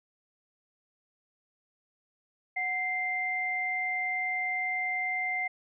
sine tone pair together, 738.9 / 2090 Hz, F#5 / C7, -3 / -2 cents, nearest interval octave + tritone, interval 1801 cents, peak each -35 / -29 dBFS, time 2.56-5.48 s, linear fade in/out 10 ms, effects none

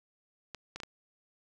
clicks, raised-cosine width 0.2 ms, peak -23 dBFS, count 4, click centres 0.547 / 0.76 / 0.802 / 0.834 s, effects none

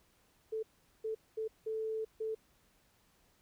sine tone bursts at uneven times, 440 Hz, A4, in tune, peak -34 dBFS, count 5, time 0.52-0.63 / 1.04-1.15 / 1.37-1.48 / 1.66-2.05 / 2.2-2.35 s, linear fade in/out 10 ms, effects pink hiss -70 dBFS RMS until 3.41 s

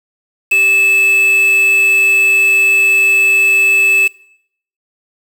triangle tone with quantisation, 2617 Hz, E7, 13 cents flat, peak -6 dBFS, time 0.51-4.08 s, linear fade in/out 10 ms, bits 4, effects noise-tail reverb RT60 0.7 s tail -22 dB re dry

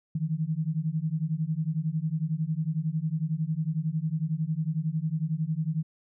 sine beating tone pair, 152.8 / 163.8 Hz, D#3 / E3, -31 / -11 cents, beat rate 11 Hz, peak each -29 dBFS, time 0.15-5.83 s, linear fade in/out 5 ms, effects none

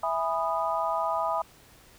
sine chord, E major seventh, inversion none, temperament just, 659.3 / 824.1 / 988.9 / 1236.1 Hz, E5 / G#5 / B5 / D#6, 0 / -14 / +2 / -12 cents, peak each -30 / -32 / -30 / -31 dBFS, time 0.03-1.42 s, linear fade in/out 5 ms, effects pink hiss -55 dBFS RMS until 1.98 s

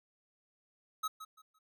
square tone with echo, 1280 Hz, D#6, 49 cents sharp, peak -33 dBFS, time 1.03-1.08 s, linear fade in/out 10 ms, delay 170 ms, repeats 3, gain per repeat -12 dB, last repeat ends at 1.59 s, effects none

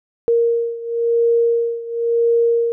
sine beating tone pair, 466.2 / 467.16 Hz, A#4 / A#4, 0 / +4 cents, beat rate 0.96 Hz, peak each -16 / -19 dBFS, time 0.28-2.72 s, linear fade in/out 0 ms, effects none

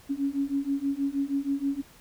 sine beating tone pair, 274.9 / 281.2 Hz, C#4 / C#4, -14 / +25 cents, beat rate 6.3 Hz, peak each -29 / -28 dBFS, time 0.09-1.82 s, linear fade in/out 20 ms, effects pink hiss -54 dBFS RMS until 2 s

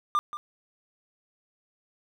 triangle tone with echo, 1197 Hz, D6, 33 cents sharp, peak -19 dBFS, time 0.15-0.19 s, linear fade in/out 0 ms, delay 180 ms, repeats 1, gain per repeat -12 dB, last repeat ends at 0.37 s, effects none

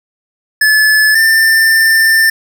square tone pair in turn, 1727 / 1789.5 Hz, A6 / A6, -33 / +29 cents, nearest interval minor second, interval 62 cents, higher second, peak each -7 dBFS, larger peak neither, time 0.61-1.15 / 1.15-2.3 s, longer second, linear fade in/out 5 ms, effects none

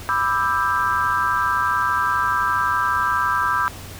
sine chord, E minor seventh, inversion second, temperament just, 988.9 / 1186.7 / 1318.5 / 1582.2 Hz, B5 / D6 / E6 / G6, +2 / +18 / 0 / +16 cents, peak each -23 dBFS, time 0.09-3.68 s, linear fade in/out 0 ms, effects added 93 Hz sine -38 dBFS peak until 3.99 s + pink hiss -38 dBFS RMS until 3.99 s

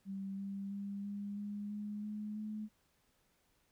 sine tone with pitch steps, 194.7 / 197.3 / 199.94 / 202.6 / 205.3 / 208.1 / 210.9 / 213.7 Hz, G3 / G3 / G3 / G#3 / G#3 / G#3 / G#3 / G#3, -12 / +11 / +34 / -43 / -20 / +4 / +27 / +50 cents, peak -39 dBFS, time 0.05-2.69 s, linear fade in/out 50 ms, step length 330 ms, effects pink hiss -75 dBFS RMS until 3.71 s

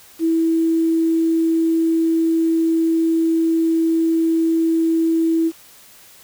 sine tone with quantisation, 327.3 Hz, E4, 12 cents flat, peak -14 dBFS, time 0.19-5.52 s, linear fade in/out 50 ms, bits 7, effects white hiss -46 dBFS RMS until 6.23 s

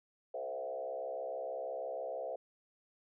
sine tone with frequency modulation, 587.3 Hz, D5, in tune, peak -37 dBFS, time 0.34-2.36 s, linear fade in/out 5 ms, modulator 66.2 Hz, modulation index 1.9, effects none

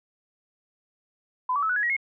sine tone with pitch steps, 1009 / 1145.7 / 1301 / 1477.3 / 1677.4 / 1904.7 / 2163 Hz, B5 / D6 / E6 / F#6 / G#6 / A#6 / C#7, +37 / -43 / -23 / -3 / +17 / +37 / -43 cents, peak -22 dBFS, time 1.49-1.966 s, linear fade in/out 5 ms, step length 68 ms, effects none

